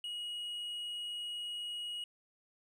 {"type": "tone with hard clipping", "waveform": "triangle", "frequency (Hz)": 2898, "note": "F#7", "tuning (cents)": -37, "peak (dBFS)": -39, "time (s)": [0.04, 2.04], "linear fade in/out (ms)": 2, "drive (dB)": 6, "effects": []}